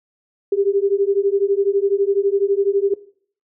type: beating tone pair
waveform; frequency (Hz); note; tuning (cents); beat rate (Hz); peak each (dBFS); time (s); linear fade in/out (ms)
sine; 392 / 404; G4 / G#4; 0 / -48; 12; -18 / -18; 0.52-2.94; 5
effects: noise-tail reverb RT60 0.5 s tail -18 dB re dry